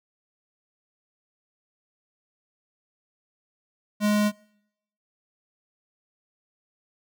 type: tone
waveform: square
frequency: 208.8 Hz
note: G#3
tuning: 10 cents sharp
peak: -20 dBFS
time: 4-4.32 s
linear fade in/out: 50 ms
effects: noise-tail reverb RT60 0.8 s tail -26 dB re dry